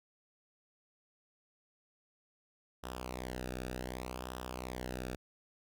sawtooth tone with flanger, 62.8 Hz, B1, 30 cents sharp, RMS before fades -42 dBFS, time 2.83-5.16 s, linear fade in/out 10 ms, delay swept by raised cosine 0.45 to 0.97 ms, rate 0.66 Hz, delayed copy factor -0.75, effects none

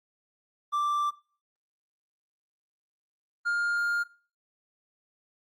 triangle tone pair in turn, 1174.7 / 1409.3 Hz, D6 / F6, 0 / +15 cents, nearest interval minor third, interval 315 cents, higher second, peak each -23 dBFS, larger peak neither, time 0.72-1.11 / 3.45-4.04 s, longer second, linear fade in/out 20 ms, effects noise-tail reverb RT60 0.4 s tail -19 dB re dry + Opus 32 kbps

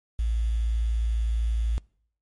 sine tone with quantisation, 56.2 Hz, A1, 37 cents sharp, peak -22 dBFS, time 0.19-1.78 s, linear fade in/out 0 ms, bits 8, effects noise-tail reverb RT60 0.6 s tail -25 dB re dry + MP3 48 kbps

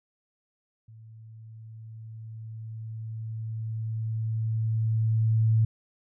sine tone with level ramp, 111.2 Hz, A2, 19 cents sharp, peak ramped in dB -46 to -18 dBFS, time 0.88-5.65 s, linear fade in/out 5 ms, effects none

